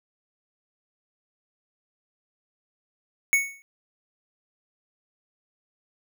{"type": "tone with exponential decay", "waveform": "square", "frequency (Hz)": 2217, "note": "C#7", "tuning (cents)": 0, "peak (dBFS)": -15, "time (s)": [3.33, 3.62], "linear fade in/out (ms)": 0, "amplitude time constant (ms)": 62, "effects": []}